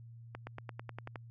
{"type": "accelerating click train", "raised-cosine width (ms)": 0.5, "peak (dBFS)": -27, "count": 9, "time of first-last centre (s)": [0.35, 1.158], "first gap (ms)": 120, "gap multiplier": 0.95, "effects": ["added 116 Hz sine -49 dBFS peak until 1.3 s"]}